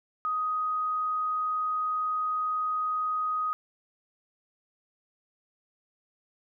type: tone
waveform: sine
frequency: 1251 Hz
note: D#6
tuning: 9 cents sharp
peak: -26 dBFS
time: 0.25-3.53 s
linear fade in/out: 0 ms
effects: none